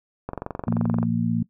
click train, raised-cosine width 1 ms, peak -15 dBFS, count 18, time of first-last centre 0.29-1.029 s, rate 23 Hz
harmonic tone, 57.3 Hz, A#1, 29 cents flat, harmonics 2 / 3 / 4, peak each -27 / -25 / -23 dBFS, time 0.67-1.43 s, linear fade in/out 5 ms
effects noise-tail reverb RT60 0.1 s tail -20 dB re dry

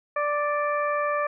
harmonic tone, 587.3 Hz, D5, in tune, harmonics 1 / 2 / 3 / 4, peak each -26 / -26 / -32 / -37 dBFS, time 0.16-1.27 s, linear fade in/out 5 ms, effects none

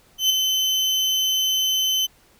35% pulse tone with ADSR envelope, 3056 Hz, G7, 45 cents flat, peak -12 dBFS, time 0.18-2.07 s, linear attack 120 ms, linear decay 5 ms, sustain -5 dB, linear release 20 ms, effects pink hiss -56 dBFS RMS until 2.39 s

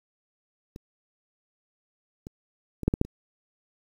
clicks, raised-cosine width 3 ms, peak -27 / -25 / -20 / -7 / -11 / -7 / -27 dBFS, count 7, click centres 0.761 / 2.269 / 2.833 / 2.88 / 2.939 / 3.014 / 3.05 s, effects 8-bit

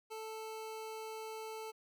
25% pulse tone, 440 Hz, A4, in tune, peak -39 dBFS, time 0.1-1.72 s, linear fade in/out 20 ms, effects none

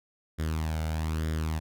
sawtooth tone with flanger, 79 Hz, D#2, 27 cents sharp, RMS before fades -30 dBFS, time 0.38-1.6 s, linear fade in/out 20 ms, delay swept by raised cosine 0.57 to 1.39 ms, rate 1.1 Hz, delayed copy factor +0.6, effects none

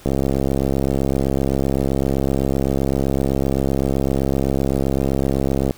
click train, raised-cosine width 2 ms, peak -6 dBFS, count 384, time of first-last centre 0.06-5.709 s, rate 67.8 Hz, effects pink hiss -45 dBFS RMS until 5.77 s

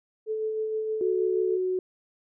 sine tone with tremolo, 436 Hz, A4, 16 cents flat, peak -25 dBFS, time 0.26-1.59 s, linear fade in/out 50 ms, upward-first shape sine, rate 6.4 Hz, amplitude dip 30%
sine tone, 369.8 Hz, F#4, 1 cent flat, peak -24 dBFS, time 1.01-1.79 s, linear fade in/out 2 ms
effects none

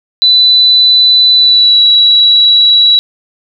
sine tone with pitch glide, 3990 to 3908 Hz, B7 to B7, +17 to -19 cents, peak -3 dBFS, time 0.22-2.99 s, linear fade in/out 0 ms, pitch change -36 cents, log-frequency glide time 1.35-1.83 s, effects none

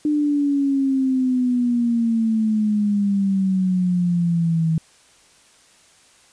sine exponential sweep, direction down, 301.3 to 159.7 Hz, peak -16 dBFS, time 0.05-4.78 s, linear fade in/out 2 ms, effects white hiss -53 dBFS RMS until 6.32 s + resampled to 22050 Hz

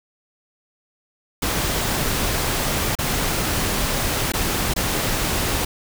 pink noise with dropouts, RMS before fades -22 dBFS, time 1.42-5.65 s, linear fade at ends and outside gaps 5 ms, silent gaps 2.953-2.987 / 4.321-4.336 / 4.738-4.761 s, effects none

